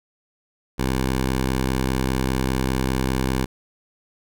10% pulse tone, 65 Hz, C2, 11 cents flat, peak -12 dBFS, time 0.78-3.46 s, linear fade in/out 20 ms, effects none

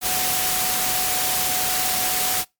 sine tone in noise, 740 Hz, F#5, in tune, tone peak -29 dBFS, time 0.01-2.45 s, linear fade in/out 50 ms, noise white, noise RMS -22 dBFS, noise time 0.01-2.45 s, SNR -10 dB, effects noise-tail reverb RT60 0.2 s tail -24 dB re dry + MP3 96 kbps

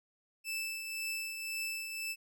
sawtooth tone with tremolo, 2637 Hz, E7, in tune, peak -31 dBFS, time 0.44-2.16 s, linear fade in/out 50 ms, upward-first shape triangle, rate 1.9 Hz, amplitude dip 50%, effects none

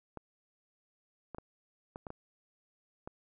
clicks, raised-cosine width 1 ms, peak -28 dBFS, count 7, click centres 0.173 / 1.347 / 1.384 / 1.959 / 2.068 / 2.104 / 3.075 s, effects none

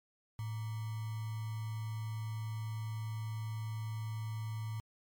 sine tone with sample-and-hold, 110 Hz, A2, in tune, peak -36 dBFS, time 0.39-4.8 s, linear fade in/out 0 ms, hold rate 1050 Hz, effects MP3 96 kbps

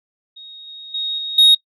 sine tone with level steps, 3749 Hz, A#7, 9 cents sharp, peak -35 / -33 / -20 / -23 / -4 dBFS, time 0.36-1.55 s, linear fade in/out 10 ms, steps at 0.67 / 0.94 / 1.18 / 1.38 s, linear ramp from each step 5 ms, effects noise-tail reverb RT60 0.1 s tail -23 dB re dry + tanh soft clip ceiling -6 dBFS

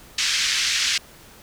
white band-pass noise, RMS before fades -22 dBFS, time 0.18-0.98 s, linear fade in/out 5 ms, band 1700 to 5900 Hz, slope 24 dB/octave, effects pink hiss -47 dBFS RMS until 1.42 s

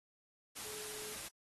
sine tone in noise, 426.2 Hz, G#4, 45 cents sharp, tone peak -52 dBFS, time 0.64-1.15 s, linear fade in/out 20 ms, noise white, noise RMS -45 dBFS, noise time 0.55-1.29 s, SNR -10 dB, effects AAC 32 kbps

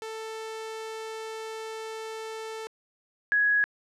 sawtooth / sine tone pair in turn, 442.4 / 1670.3 Hz, A4 / G#6, +9 / +9 cents, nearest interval octave + major seventh, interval 2300 cents, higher second, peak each -31 / -20 dBFS, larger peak second, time 0.02-2.67 / 3.32-3.64 s, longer first, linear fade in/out 0 ms, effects low-pass 9000 Hz 12 dB/octave

